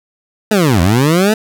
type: linear two-way sweep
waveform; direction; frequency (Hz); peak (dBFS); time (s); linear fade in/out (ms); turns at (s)
20% pulse; down then up; 222.5 to 80.1 to 222.5; -4; 0.51-1.34; 5; 0.81
effects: none